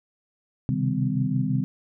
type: tone cluster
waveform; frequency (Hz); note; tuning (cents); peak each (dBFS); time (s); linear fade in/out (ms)
sine; 129.3 / 135.1 / 156 / 197.5 / 255.5; C3 / C#3 / D#3 / G3 / C4; -20 / -44 / +5 / +13 / -41; -28; 0.69-1.64; 0
effects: none

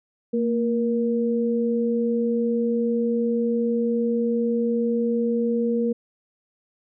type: tone pair together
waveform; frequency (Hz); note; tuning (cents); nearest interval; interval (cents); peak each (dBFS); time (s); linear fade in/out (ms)
sine; 230.5 / 473.1; A#3 / A#4; -19 / +26; octave; 1245; -22 / -23; 0.33-5.93; 10
effects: none

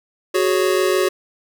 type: chord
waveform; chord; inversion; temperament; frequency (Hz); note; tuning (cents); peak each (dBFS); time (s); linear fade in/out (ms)
square; F# suspended second; none; just; 370 / 416.2 / 555; F#4 / G#4 / C#5; 0 / +4 / +2; -18 / -22 / -23; 0.34-1.09; 10
effects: none

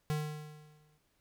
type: tone with exponential decay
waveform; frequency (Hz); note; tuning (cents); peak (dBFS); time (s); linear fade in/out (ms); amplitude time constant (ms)
square; 151.6; D#3; -45; -30; 0.1-0.98; 0; 190
effects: pink hiss -75 dBFS RMS until 1.2 s

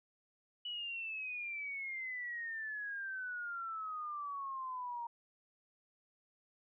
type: exponential sweep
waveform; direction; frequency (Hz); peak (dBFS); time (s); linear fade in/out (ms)
sine; down; 2960 to 932.3; -39; 0.65-5.07; 5
effects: none

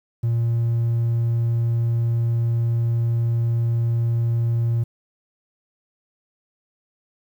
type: tone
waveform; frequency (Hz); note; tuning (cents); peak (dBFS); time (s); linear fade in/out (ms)
triangle; 116.54; A#2; 0; -15; 0.23-4.84; 10
effects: tanh soft clip ceiling -12 dBFS + 9-bit

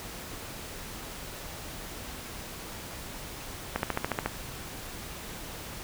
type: click train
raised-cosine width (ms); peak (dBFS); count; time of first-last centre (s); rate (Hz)
0.5; -12; 8; 3.76-4.26; 14
effects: pink hiss -41 dBFS RMS until 5.83 s

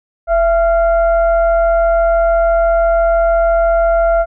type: tone with frequency modulation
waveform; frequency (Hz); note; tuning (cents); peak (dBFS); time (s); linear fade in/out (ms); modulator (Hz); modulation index
sine; 670; E5; +28; -9; 0.27-4.26; 50; 713; 0.53
effects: none

